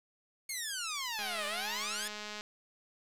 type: exponential two-way sweep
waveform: 10% pulse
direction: down then up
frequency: 2217 to 582 to 1763 Hz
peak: -27 dBFS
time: 0.49-2.08 s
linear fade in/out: 5 ms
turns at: 1.46 s
type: click train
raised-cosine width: 0.2 ms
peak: -25 dBFS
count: 257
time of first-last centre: 1.19-2.409 s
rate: 210 Hz
effects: resampled to 32000 Hz + 9-bit